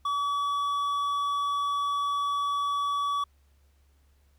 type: tone with hard clipping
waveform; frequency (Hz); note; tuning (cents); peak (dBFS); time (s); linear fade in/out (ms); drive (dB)
sine; 1141; C#6; +50; -27; 0.05-3.24; 5; 6
effects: added 70 Hz sine -60 dBFS peak until 4.38 s + pink hiss -71 dBFS RMS until 4.38 s